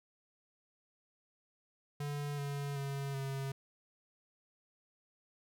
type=tone with pitch steps; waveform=square; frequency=144.9 / 141.92 / 139 / 136.14 Hz; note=D3 / C#3 / C#3 / C#3; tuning=-23 / +41 / +5 / -31 cents; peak=-37 dBFS; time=2-3.52 s; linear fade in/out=5 ms; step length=380 ms; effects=none